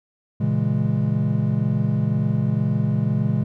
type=chord; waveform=triangle; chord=A# half-diminished seventh; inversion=none; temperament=equal; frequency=116.54 / 138.59 / 164.81 / 207.7 Hz; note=A#2 / C#3 / E3 / G#3; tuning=0 / 0 / 0 / 0 cents; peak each=-21 / -21 / -24 / -22 dBFS; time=0.4-3.44 s; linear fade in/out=10 ms; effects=none